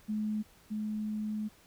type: tone pair in turn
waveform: sine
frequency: 213.5 / 213.5 Hz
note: G#3 / G#3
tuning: +48 / +48 cents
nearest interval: unison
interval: 0 cents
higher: neither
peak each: -30 / -32 dBFS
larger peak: first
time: 0.08-0.43 / 0.7-1.49 s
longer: second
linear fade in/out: 20 ms
effects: pink hiss -61 dBFS RMS until 1.66 s